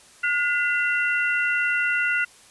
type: tone cluster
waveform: sine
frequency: 1439 / 2017 / 2731 Hz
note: F#6 / B6 / F7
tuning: -49 / +36 / -39 cents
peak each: -22 / -26 / -27 dBFS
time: 0.23-2.25 s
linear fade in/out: 10 ms
effects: white hiss -51 dBFS RMS until 2.5 s + resampled to 24000 Hz